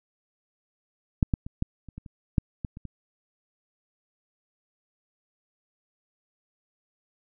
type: clicks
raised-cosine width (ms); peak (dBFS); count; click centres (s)
5; -7 / -11 / -24 / -13 / -30 / -26 / -30 / -8 / -18 / -28 / -25; 11; 1.228 / 1.338 / 1.465 / 1.624 / 1.887 / 1.98 / 2.062 / 2.382 / 2.648 / 2.771 / 2.853
effects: none